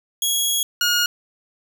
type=tone pair in turn; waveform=15% pulse; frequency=3322 / 1433.5 Hz; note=G#7 / F6; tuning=0 / +45 cents; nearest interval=octave + minor third; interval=1455 cents; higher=first; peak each=-11 / -10 dBFS; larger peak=second; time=0.22-0.63 / 0.81-1.06 s; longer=first; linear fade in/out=2 ms; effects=none